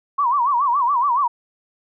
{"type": "tone with vibrato", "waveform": "sine", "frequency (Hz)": 1046.5, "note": "C6", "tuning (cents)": 0, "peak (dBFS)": -15, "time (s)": [0.18, 1.28], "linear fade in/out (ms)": 10, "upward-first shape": "sine", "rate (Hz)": 7.1, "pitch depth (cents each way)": 190, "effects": []}